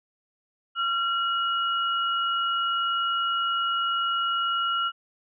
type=tone pair together; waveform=sine; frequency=1370.3 / 2900 Hz; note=F6 / F#7; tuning=-33 / -35 cents; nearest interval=octave + minor second; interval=1298 cents; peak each=-24 / -29 dBFS; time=0.75-4.92 s; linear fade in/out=50 ms; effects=none